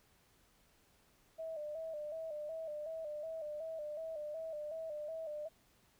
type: tone with vibrato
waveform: sine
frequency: 622.3 Hz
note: D#5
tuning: in tune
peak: -40 dBFS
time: 1.38-5.49 s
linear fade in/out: 20 ms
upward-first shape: square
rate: 2.7 Hz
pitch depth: 67 cents each way
effects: pink hiss -70 dBFS RMS until 5.99 s